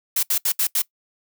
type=noise bursts at uneven times; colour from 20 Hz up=blue; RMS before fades=-20 dBFS; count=5; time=0.16-0.23 / 0.3-0.38 / 0.45-0.52 / 0.59-0.67 / 0.75-0.82 s; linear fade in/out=5 ms; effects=noise-tail reverb RT60 0.1 s tail -21 dB re dry